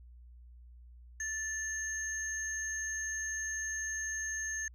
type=tone pair together; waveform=sine; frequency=1760 / 6404 Hz; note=A6 / G8; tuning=0 / +36 cents; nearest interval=octave + minor seventh; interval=2236 cents; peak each=-36 / -36 dBFS; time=1.2-4.68 s; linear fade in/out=2 ms; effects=tanh soft clip ceiling -29 dBFS + added 60 Hz sine -51 dBFS peak until 4.74 s